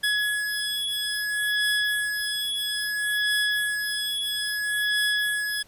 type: beating tone pair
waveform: 25% pulse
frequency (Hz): 1686 / 1686.6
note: G#6 / G#6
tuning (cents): +26 / +26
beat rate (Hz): 0.6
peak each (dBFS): -23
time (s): 0.03-5.63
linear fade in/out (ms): 10
effects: pink hiss -56 dBFS RMS until 5.67 s + resampled to 32000 Hz